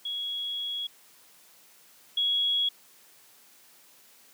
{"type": "tone pair in turn", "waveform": "sine", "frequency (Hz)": [3333, 3333], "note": ["G#7", "G#7"], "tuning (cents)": [5, 5], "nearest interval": "unison", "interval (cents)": 0, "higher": "neither", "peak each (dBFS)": [-30, -23], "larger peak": "second", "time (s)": [[0.05, 0.87], [2.17, 2.69]], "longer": "first", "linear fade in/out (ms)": 5, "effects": ["white hiss -57 dBFS RMS until 4.33 s", "high-pass 150 Hz 12 dB/octave"]}